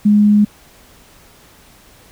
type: tone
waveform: sine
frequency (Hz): 208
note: G#3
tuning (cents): +3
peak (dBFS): -7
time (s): 0.05-0.45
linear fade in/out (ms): 10
effects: pink hiss -46 dBFS RMS until 2.11 s